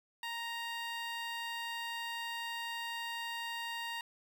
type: tone with notch filter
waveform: 15% pulse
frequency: 932 Hz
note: A#5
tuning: 1 cent flat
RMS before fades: -40 dBFS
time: 0.23-4.01 s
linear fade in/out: 2 ms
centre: 10000 Hz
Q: 1.7
effects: 10-bit